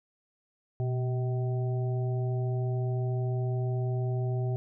harmonic tone with a mistuned harmonic, 127.6 Hz, C3, 43 cents flat, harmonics 1 / 3 / 5 / 6, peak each -27 / -37 / -42 / -45 dBFS, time 0.8-4.56 s, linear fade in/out 0 ms, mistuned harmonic 1, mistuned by -65 cents, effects none

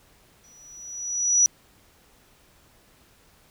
sine tone with exponential growth, 5870 Hz, F#8, 15 cents flat, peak -13 dBFS, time 0.44-1.46 s, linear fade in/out 0 ms, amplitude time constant 220 ms, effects pink hiss -58 dBFS RMS until 3.5 s

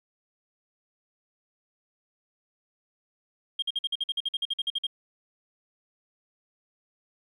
sine tone bursts, 3223 Hz, G7, 47 cents sharp, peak -24 dBFS, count 16, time 3.59-4.868 s, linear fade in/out 5 ms, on 33 ms, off 50 ms, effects tanh soft clip ceiling -21 dBFS + 11-bit

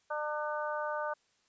harmonic tone, 300 Hz, D4, 37 cents sharp, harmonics 2 / 3 / 4 / 5, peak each -36 / -38 / -39 / -40 dBFS, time 0.1-1.14 s, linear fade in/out 10 ms, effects white hiss -72 dBFS RMS until 1.48 s + resampled to 16000 Hz

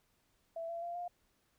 sine tone with pitch steps, 663 / 676.5 / 690.4 / 704.5 Hz, E5 / E5 / F5 / F5, +10 / +45 / -20 / +15 cents, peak -38 dBFS, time 0.56-1.08 s, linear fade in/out 5 ms, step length 130 ms, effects pink hiss -75 dBFS RMS until 1.58 s

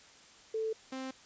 sine / sawtooth tone pair in turn, 441.6 / 262.6 Hz, A4 / C4, +6 / +6 cents, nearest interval major sixth, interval 900 cents, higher first, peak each -31 / -34 dBFS, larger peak first, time 0.54-0.73 / 0.92-1.11 s, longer neither, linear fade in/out 5 ms, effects white hiss -57 dBFS RMS until 1.25 s + resampled to 16000 Hz

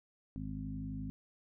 harmonic tone with a mistuned harmonic, 51.91 Hz, G#1, in tune, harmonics 1 / 2 / 3 / 4 / 5, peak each -45 / -46 / -44 / -46 / -43 dBFS, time 0.36-1.1 s, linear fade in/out 0 ms, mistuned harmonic 2, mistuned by -16 cents, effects none

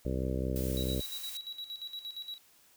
harmonic tone, 64.6 Hz, C2, 21 cents flat, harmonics 1 / 2 / 3 / 4 / 5 / 6 / 7 / 8 / 9, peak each -34 / -37 / -39 / -40 / -41 / -42 / -42 / -43 / -44 dBFS, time 0.05-1.01 s, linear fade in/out 5 ms
blue noise, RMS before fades -43 dBFS, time 0.56-1.37 s, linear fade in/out 0 ms
triangle tone with tremolo, 3892 Hz, B7, 26 cents flat, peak -36 dBFS, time 0.77-2.38 s, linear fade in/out 0 ms, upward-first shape square, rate 8.6 Hz, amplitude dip 70%
effects white hiss -63 dBFS RMS until 2.76 s

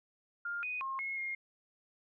sine tone with pitch steps, 1405 / 2490 / 1071 / 2168 / 2134 Hz, F6 / D#7 / C6 / C#7 / C7, +10 / +1 / +40 / -39 / +34 cents, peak -35 dBFS, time 0.45-1.35 s, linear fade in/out 5 ms, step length 180 ms, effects none

